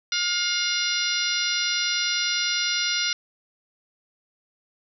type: harmonic tone with a mistuned harmonic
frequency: 710 Hz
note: F5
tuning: 28 cents sharp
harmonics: 2 / 3 / 4 / 5 / 6 / 7 / 8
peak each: -30 / -30 / -30 / -30 / -30 / -30 / -30 dBFS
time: 0.12-3.13 s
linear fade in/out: 2 ms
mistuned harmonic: 6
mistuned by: -62 cents
effects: none